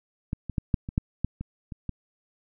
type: clicks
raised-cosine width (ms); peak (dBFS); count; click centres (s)
5; -16 / -20 / -13 / -9 / -21 / -10 / -12 / -21 / -24 / -18; 10; 0.331 / 0.497 / 0.582 / 0.742 / 0.889 / 0.979 / 1.246 / 1.41 / 1.722 / 1.893
effects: none